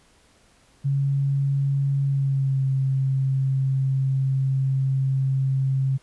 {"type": "tone with pitch glide", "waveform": "sine", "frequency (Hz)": [138.59, 134.02], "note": ["C#3", "C3"], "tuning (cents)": [0, 42], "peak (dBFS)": -19, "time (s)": [0.84, 5.98], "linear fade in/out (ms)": 20, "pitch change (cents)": -58, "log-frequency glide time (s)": [2.05, 2.64], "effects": ["pink hiss -58 dBFS RMS until 6.02 s", "resampled to 24000 Hz"]}